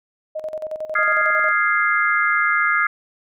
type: tone with tremolo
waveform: sine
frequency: 622.3 Hz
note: D#5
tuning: in tune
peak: -23 dBFS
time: 0.35-1.52 s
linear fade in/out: 10 ms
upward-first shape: square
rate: 11 Hz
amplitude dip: 70%
type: chord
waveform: sine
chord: F minor seventh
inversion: third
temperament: equal with one note detuned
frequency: 1236.6 / 1396.9 / 1661.2 / 2093 Hz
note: Eb6 / F6 / Ab6 / C7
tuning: -11 / 0 / 0 / 0 cents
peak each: -21 dBFS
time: 0.95-2.87 s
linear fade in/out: 5 ms
effects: none